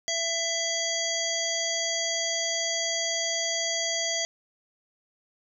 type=harmonic tone with a mistuned harmonic; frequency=667 Hz; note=E5; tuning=20 cents sharp; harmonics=1 / 3 / 5 / 7 / 9 / 10; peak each=-33 / -33 / -33 / -33 / -33 / -33 dBFS; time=0.08-4.25 s; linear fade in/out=0 ms; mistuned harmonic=5; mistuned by=-22 cents; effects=none